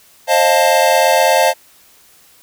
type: chord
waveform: square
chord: F dominant seventh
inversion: second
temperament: equal with one note detuned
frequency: 533.3 / 622.3 / 698.5 / 880 Hz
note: C5 / Eb5 / F5 / A5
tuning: +33 / 0 / 0 / 0 cents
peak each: -16 dBFS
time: 0.27-1.54 s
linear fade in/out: 50 ms
effects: white hiss -48 dBFS RMS until 2.42 s